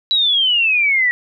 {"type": "exponential sweep", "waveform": "sine", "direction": "down", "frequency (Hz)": [3951, 1913], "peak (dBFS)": -12, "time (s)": [0.11, 1.11], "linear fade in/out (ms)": 0, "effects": []}